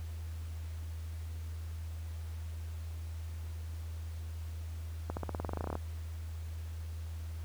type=accelerating click train; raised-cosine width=1 ms; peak=-22 dBFS; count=16; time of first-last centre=5.1-5.754 s; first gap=69 ms; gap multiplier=0.93; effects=added 81 Hz sine -38 dBFS peak until 7.44 s + pink hiss -57 dBFS RMS until 7.44 s